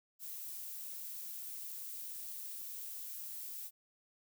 violet noise, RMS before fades -45 dBFS, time 0.19-3.71 s, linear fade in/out 50 ms, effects none

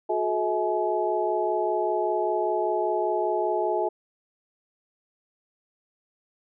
sine tone cluster, 363.6 / 428.7 / 645 / 848 Hz, F#4 / A4 / E5 / G#5, -30 / -45 / -38 / +36 cents, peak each -28 dBFS, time 0.09-3.89 s, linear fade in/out 10 ms, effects none

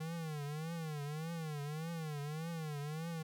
square tone with vibrato, 155.56 Hz, D#3, in tune, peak -40 dBFS, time 0-3.23 s, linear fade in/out 10 ms, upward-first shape triangle, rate 1.7 Hz, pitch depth 160 cents each way, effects none

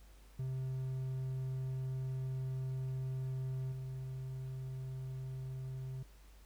triangle tone with level steps, 130.81 Hz, C3, in tune, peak -34 / -38 dBFS, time 0.39-6.03 s, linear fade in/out 5 ms, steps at 3.72 s, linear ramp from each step 2 ms, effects added 50 Hz sine -56 dBFS peak until 6.45 s + pink hiss -66 dBFS RMS until 6.45 s

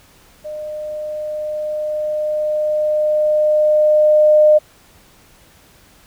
sine tone with level ramp, 608 Hz, D#5, 40 cents flat, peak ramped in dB -25 to -6 dBFS, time 0.44-4.59 s, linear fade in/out 20 ms, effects pink hiss -49 dBFS RMS until 6.06 s

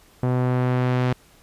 sawtooth tone with low-pass filter sweep, 125.8 Hz, B2, 32 cents sharp, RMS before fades -21 dBFS, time 0.23-1.13 s, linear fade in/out 2 ms, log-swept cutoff 1000 to 3300 Hz, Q 0.71, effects pink hiss -54 dBFS RMS until 1.42 s + resampled to 32000 Hz

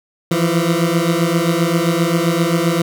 20% pulse beating tone pair, 164.81 / 172.41 Hz, E3 / F3, 0 / -22 cents, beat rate 7.6 Hz, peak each -12 dBFS, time 0.31-2.82 s, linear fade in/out 5 ms, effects none

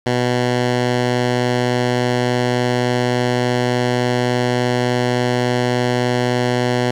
10% pulse tone, 123.47 Hz, B2, in tune, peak -7 dBFS, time 0.06-6.91 s, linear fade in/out 5 ms, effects low-pass 6000 Hz 12 dB/octave + 7-bit

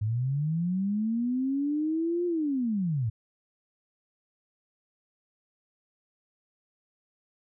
sine linear two-way sweep, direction up then down, 102.4 to 355.2 to 102.4 Hz, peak -25 dBFS, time 0.01-3.1 s, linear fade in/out 10 ms, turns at 2.26 s, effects none

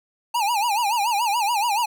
square tone with vibrato, 880 Hz, A5, in tune, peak -20 dBFS, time 0.34-1.86 s, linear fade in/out 10 ms, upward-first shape sine, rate 7 Hz, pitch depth 180 cents each way, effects none

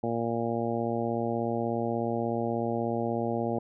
harmonic tone, 116.54 Hz, A#2, in tune, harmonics 1 / 2 / 3 / 4 / 5 / 6 / 7, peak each -36 / -32 / -34 / -34 / -35 / -36 / -37 dBFS, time 0.03-3.59 s, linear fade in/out 5 ms, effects none

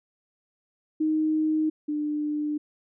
sine tone pair in turn, 311.4 / 298.7 Hz, D#4 / D4, +2 / +29 cents, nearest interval minor second, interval 73 cents, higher first, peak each -21 / -25 dBFS, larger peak first, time 1-1.7 / 1.88-2.58 s, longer neither, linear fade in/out 10 ms, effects none

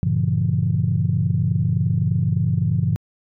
sine chord, G diminished seventh, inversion none, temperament just, 98 / 117.6 / 141.12 / 169.34 Hz, G2 / Bb2 / Db3 / Fb3, 0 / +16 / +31 / +47 cents, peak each -22 dBFS, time 0.03-2.96 s, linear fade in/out 0 ms, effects tanh soft clip ceiling -7 dBFS

